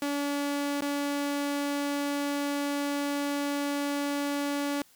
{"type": "tone with dropouts", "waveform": "sawtooth", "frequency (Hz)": 285.7, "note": "D4", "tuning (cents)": -48, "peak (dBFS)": -24, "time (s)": [0.02, 4.82], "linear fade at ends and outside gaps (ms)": 2, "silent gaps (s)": [0.808, 0.82], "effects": ["white hiss -60 dBFS RMS until 4.95 s"]}